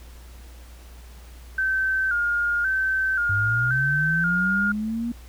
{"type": "tone with vibrato", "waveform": "sine", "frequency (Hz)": 1480, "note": "F#6", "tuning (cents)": 0, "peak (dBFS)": -20, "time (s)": [1.58, 4.72], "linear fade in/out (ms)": 5, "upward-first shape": "square", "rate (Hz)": 0.94, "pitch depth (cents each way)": 73}
{"type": "linear sweep", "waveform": "sine", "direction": "up", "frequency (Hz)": [95.6, 239.3], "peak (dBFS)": -24, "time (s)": [3.29, 5.12], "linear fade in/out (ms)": 5}
{"effects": ["added 60 Hz sine -41 dBFS peak until 5.28 s", "pink hiss -51 dBFS RMS until 5.28 s"]}